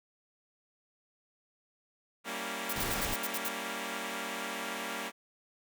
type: chord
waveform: 5% pulse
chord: G diminished seventh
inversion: none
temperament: equal with one note detuned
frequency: 196 / 233.1 / 278.9 / 329.6 Hz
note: G3 / Bb3 / Db4 / Fb4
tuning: 0 / 0 / +11 / 0 cents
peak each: -30 / -28 / -30 / -34 dBFS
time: 2.24-5.12 s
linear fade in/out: 50 ms
type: noise bursts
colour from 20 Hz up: blue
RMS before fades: -35 dBFS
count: 8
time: 2.69-3.486 s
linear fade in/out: 5 ms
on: 40 ms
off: 68 ms
type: noise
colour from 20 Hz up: pink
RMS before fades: -36 dBFS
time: 2.76-3.14 s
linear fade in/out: 2 ms
effects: none